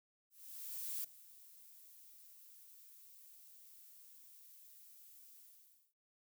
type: noise with ADSR envelope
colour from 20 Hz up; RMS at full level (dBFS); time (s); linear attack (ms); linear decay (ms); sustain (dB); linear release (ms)
violet; -41; 0.3-5.94; 740; 8; -19; 550
effects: none